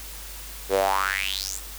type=tone with high-pass filter sweep; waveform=sawtooth; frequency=96.7 Hz; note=G2; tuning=23 cents flat; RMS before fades=-25 dBFS; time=0.69-1.61 s; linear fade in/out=50 ms; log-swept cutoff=410 to 8700 Hz; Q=6; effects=added 50 Hz sine -40 dBFS peak until 1.78 s + white hiss -40 dBFS RMS until 1.78 s